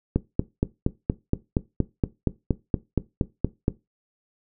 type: click train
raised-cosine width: 3 ms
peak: -7 dBFS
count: 16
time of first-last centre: 0.16-3.681 s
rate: 4.26 Hz
effects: noise-tail reverb RT60 0.2 s tail -17 dB re dry